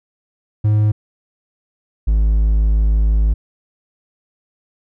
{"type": "tone pair in turn", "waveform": "triangle", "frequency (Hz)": [106.2, 53.1], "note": ["G#2", "G#1"], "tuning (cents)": [39, 39], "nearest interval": "octave", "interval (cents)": 1200, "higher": "first", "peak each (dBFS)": -9, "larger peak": "neither", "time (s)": [[0.64, 0.92], [2.07, 3.34]], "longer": "second", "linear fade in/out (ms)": 10, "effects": []}